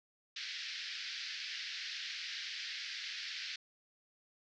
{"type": "band-pass noise", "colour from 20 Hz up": "white", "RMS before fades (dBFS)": -43, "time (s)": [0.36, 3.56], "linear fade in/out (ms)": 5, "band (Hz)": [1600, 5200], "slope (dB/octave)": 48, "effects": []}